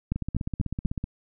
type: two click trains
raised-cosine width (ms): 5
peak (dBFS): -17 / -13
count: 15 / 4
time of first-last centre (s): 0.16-1.041 / 0.12-0.857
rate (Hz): 15.9 / 4.07
effects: none

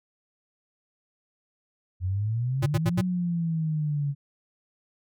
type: exponential two-way sweep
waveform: sine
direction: up then down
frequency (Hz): 88.1 to 185 to 139.9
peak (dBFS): -24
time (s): 2-4.15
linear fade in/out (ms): 50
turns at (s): 3.01
type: tone bursts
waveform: square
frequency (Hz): 114.6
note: A#2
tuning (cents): -29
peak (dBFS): -22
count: 4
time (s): 2.62-3.014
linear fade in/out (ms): 10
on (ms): 43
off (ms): 74
effects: none

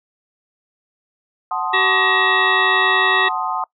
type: chord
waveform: sine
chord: F# diminished seventh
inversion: none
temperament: equal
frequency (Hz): 740 / 880 / 1046.5 / 1244.5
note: F#5 / A5 / C6 / Eb6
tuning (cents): 0 / 0 / 0 / 0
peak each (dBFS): -25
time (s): 1.51-3.64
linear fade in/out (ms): 2
type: harmonic tone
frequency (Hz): 379.1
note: F#4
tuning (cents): +42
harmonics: 1 / 3 / 5 / 7 / 9 / 10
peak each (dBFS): -24 / -21 / -17 / -24 / -27 / -25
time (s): 1.73-3.29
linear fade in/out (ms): 10
effects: noise-tail reverb RT60 0.1 s tail -23 dB re dry

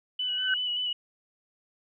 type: tone with vibrato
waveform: sine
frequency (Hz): 2960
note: F#7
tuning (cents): 0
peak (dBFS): -27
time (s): 0.19-0.93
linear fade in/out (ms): 5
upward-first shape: square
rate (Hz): 5.2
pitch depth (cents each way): 20
type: tone with exponential growth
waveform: sine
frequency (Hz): 1525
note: G6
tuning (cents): -48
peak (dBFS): -21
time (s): 0.21-0.54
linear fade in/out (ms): 2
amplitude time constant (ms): 70
effects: none

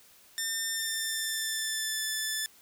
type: tone with pitch glide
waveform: 10% pulse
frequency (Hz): 1800 to 1750.8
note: A6 to A6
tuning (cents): +39 to -9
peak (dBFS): -21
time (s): 0.38-2.46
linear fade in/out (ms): 0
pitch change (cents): -48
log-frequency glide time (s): 0.74-2.02
effects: white hiss -58 dBFS RMS until 2.61 s

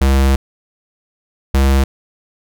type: tone pair in turn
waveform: square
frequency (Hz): 67.4 / 67.64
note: C#2 / C#2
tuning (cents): -48 / -42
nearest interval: unison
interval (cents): 6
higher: second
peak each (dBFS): -10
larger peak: neither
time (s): 0.01-0.36 / 1.54-1.84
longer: first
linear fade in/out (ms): 5
effects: none

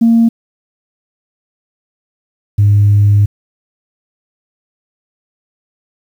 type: tone pair in turn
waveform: sine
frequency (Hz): 230 / 102.45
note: A#3 / G#2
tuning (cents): -23 / -23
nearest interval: octave + major second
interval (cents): 1400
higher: first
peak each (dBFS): -4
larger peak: neither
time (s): 0.01-0.29 / 2.58-3.26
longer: second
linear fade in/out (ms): 10
effects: tanh soft clip ceiling -2 dBFS + 7-bit

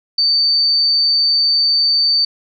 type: tone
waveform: sine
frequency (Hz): 4576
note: D8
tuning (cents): -46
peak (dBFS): -11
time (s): 0.18-2.25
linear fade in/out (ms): 5
effects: none

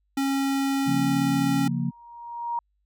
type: tone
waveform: square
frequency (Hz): 273.3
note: C#4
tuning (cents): -24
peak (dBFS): -23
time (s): 0.17-1.68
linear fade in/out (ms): 5
type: chord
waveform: sine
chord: Bb minor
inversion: first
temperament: equal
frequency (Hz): 138.59 / 174.61 / 233.1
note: Db3 / F3 / Bb3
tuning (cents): 0 / 0 / 0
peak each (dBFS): -28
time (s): 0.86-1.91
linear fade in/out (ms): 20
type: tone with exponential growth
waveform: sine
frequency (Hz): 943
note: A#5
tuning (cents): +20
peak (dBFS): -23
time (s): 1.57-2.59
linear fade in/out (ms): 2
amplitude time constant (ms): 220
effects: added 50 Hz sine -68 dBFS peak until 2.85 s

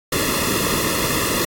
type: noise with comb filter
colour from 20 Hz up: pink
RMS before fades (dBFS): -20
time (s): 0.12-1.45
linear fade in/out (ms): 5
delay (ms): 1.3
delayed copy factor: -0.9
effects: AAC 64 kbps

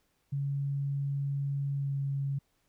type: tone with pitch glide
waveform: sine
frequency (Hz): 140 to 138.63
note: C#3 to C#3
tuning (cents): +18 to 0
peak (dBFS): -29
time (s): 0.32-2.39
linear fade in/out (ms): 10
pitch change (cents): -18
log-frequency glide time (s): 1.76-1.93
effects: pink hiss -74 dBFS RMS until 2.68 s

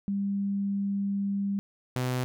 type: tone pair in turn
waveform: sine / sawtooth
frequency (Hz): 199.1 / 126.55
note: G3 / B2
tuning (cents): +27 / +43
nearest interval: minor sixth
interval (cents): 784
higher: first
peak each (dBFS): -26 / -23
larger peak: second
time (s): 0.08-1.59 / 1.96-2.24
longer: first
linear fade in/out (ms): 0
effects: none

